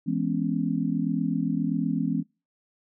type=chord; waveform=sine; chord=C# minor seventh; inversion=first; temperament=just; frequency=166.31 / 207.9 / 249.5 / 277.2 Hz; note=E3 / G#3 / B3 / C#4; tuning=+16 / +2 / +18 / 0 cents; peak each=-29 dBFS; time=0.06-2.23 s; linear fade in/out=20 ms; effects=noise-tail reverb RT60 0.3 s tail -24 dB re dry